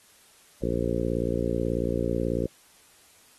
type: harmonic tone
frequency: 58.27 Hz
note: A#1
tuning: in tune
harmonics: 1 / 2 / 3 / 4 / 5 / 6 / 7 / 8 / 9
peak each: -33 / -33 / -33 / -33 / -33 / -33 / -33 / -33 / -33 dBFS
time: 0.62-2.47 s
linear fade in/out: 5 ms
effects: white hiss -57 dBFS RMS until 3.38 s + AAC 32 kbps